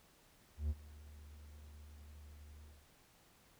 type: tone with ADSR envelope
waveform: triangle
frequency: 74.4 Hz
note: D2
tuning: 23 cents sharp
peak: -30 dBFS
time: 0.57-2.87 s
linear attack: 130 ms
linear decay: 38 ms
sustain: -21 dB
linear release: 230 ms
effects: pink hiss -67 dBFS RMS until 3.59 s